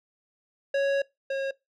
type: tone pair in turn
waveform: square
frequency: 554.4 / 543.3 Hz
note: C#5 / C#5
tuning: 0 / -35 cents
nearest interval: unison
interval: 35 cents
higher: first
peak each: -23 / -27 dBFS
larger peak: first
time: 0.74-1.02 / 1.3-1.51 s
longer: first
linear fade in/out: 5 ms
effects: noise-tail reverb RT60 0.2 s tail -22 dB re dry + low-pass 3000 Hz 12 dB/octave